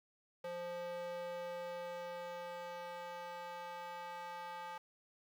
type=tone with high-pass filter sweep; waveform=square; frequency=174.61 Hz; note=F3; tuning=in tune; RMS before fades=-45 dBFS; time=0.44-4.78 s; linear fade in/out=5 ms; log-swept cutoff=470 to 870 Hz; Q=2.5; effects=low-pass 4000 Hz 12 dB/octave + 11-bit